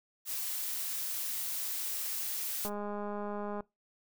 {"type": "noise", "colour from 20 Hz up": "blue", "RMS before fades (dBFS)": -36, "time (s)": [0.25, 2.7], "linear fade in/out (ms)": 50}
{"type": "click train", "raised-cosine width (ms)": 1, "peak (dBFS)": -26, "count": 198, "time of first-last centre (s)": [2.65, 3.606], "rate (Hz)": 206}
{"effects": ["noise-tail reverb RT60 0.2 s tail -22 dB re dry"]}